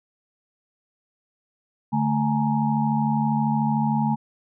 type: tone cluster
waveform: sine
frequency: 146.4 / 220.6 / 840 / 933 Hz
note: D3 / A3 / G#5 / A#5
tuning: -5 / +5 / +19 / +1 cents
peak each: -25 / -22 / -26 / -30 dBFS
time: 1.92-4.16 s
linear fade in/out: 20 ms
effects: none